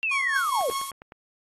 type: linear sweep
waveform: sine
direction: down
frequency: 2741 to 443.1 Hz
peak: -23 dBFS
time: 0.03-0.7 s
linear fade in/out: 0 ms
type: tone with tremolo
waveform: 45% pulse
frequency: 1095 Hz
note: C#6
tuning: 22 cents flat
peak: -26 dBFS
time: 0.11-0.91 s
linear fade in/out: 5 ms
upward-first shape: triangle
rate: 4.9 Hz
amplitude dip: 80%
type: noise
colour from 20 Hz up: violet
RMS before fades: -32 dBFS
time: 0.35-0.91 s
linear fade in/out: 20 ms
type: click train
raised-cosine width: 0.5 ms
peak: -28 dBFS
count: 6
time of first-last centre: 0.61-1.121 s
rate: 9.78 Hz
effects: AAC 32 kbps